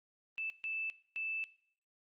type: tone bursts at uneven times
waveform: sine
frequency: 2637 Hz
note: E7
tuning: in tune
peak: -36 dBFS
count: 3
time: 0.38-0.5 / 0.64-0.9 / 1.16-1.44 s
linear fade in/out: 0 ms
effects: noise-tail reverb RT60 0.6 s tail -19 dB re dry + Opus 32 kbps